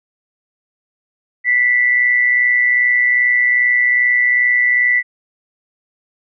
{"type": "tone pair together", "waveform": "sine", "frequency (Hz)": [1970.5, 2093], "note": ["B6", "C7"], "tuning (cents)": [-4, 0], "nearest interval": "minor second", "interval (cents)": 104, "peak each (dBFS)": [-11, -21], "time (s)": [1.44, 5.03], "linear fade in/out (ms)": 50, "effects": []}